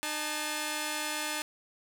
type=tone pair together; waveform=5% pulse; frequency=304.1 / 863 Hz; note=D#4 / A5; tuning=-40 / -34 cents; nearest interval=octave + tritone; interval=1806 cents; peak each=-23 dBFS; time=0.03-1.42 s; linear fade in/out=0 ms; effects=none